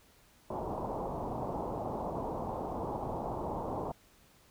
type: low-pass noise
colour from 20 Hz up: white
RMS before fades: -37 dBFS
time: 0.5-3.92 s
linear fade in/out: 5 ms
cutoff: 980 Hz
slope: 48 dB/octave
effects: pink hiss -63 dBFS RMS until 4.5 s